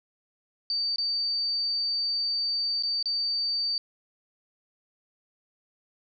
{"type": "tone with dropouts", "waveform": "sine", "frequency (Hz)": 4609, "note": "D8", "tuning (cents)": -33, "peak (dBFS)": -25, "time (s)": [0.7, 3.78], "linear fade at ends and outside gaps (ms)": 1, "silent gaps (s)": [[0.96, 0.983], [2.825, 2.834], [3.027, 3.057]], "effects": []}